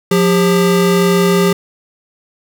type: tone pair together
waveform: square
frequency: 178.02 / 400 Hz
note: F3 / G4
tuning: +33 / +35 cents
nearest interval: octave + major second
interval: 1402 cents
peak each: -13 dBFS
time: 0.11-1.53 s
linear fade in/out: 5 ms
effects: none